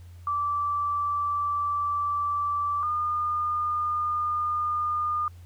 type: tone pair in turn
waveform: sine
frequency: 1164 / 1214.9 Hz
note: D6 / D#6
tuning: -16 / -42 cents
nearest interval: minor second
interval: 74 cents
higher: second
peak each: -24 dBFS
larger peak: neither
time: 0.27-2.83 / 2.83-5.28 s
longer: first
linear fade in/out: 2 ms
effects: added 87 Hz sine -43 dBFS peak until 5.45 s + pink hiss -61 dBFS RMS until 5.45 s